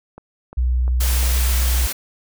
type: click train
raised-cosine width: 1 ms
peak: -23 dBFS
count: 4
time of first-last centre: 0.18-1.229 s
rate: 2.86 Hz
type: tone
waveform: sine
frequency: 62 Hz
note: B1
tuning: 7 cents sharp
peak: -15 dBFS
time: 0.57-1.87 s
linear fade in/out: 10 ms
type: noise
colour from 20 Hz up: white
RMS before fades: -25 dBFS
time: 1-1.93 s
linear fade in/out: 10 ms
effects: none